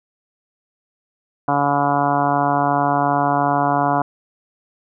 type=harmonic tone; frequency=142.8 Hz; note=D3; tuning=48 cents flat; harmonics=1 / 2 / 3 / 4 / 5 / 6 / 7 / 8 / 9 / 10; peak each=-26 / -23 / -31 / -27 / -19 / -24 / -22 / -27 / -29 / -30 dBFS; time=1.48-4.02 s; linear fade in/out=2 ms; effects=none